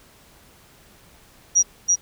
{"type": "tone with echo", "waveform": "sine", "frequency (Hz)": 5760, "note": "F#8", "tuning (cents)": -47, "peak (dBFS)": -12, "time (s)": [1.55, 1.63], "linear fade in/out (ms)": 20, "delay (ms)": 330, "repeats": 1, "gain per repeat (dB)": -2, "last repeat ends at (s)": 1.96, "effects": ["pink hiss -52 dBFS RMS until 2.01 s"]}